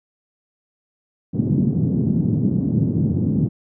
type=band-pass noise; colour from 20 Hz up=white; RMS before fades=-19 dBFS; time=1.33-3.49 s; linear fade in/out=20 ms; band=110 to 240 Hz; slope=24 dB/octave; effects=none